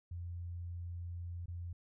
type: tone with dropouts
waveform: sine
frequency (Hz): 86.8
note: F2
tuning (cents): -10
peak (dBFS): -40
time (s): 0.11-1.73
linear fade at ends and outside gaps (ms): 5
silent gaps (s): 1.459-1.481
effects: none